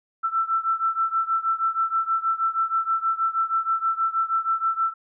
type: beating tone pair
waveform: sine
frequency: 1331 / 1337.3 Hz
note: E6 / E6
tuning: +16 / +24 cents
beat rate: 6.3 Hz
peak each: -23 / -25 dBFS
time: 0.23-4.94 s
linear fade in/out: 20 ms
effects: none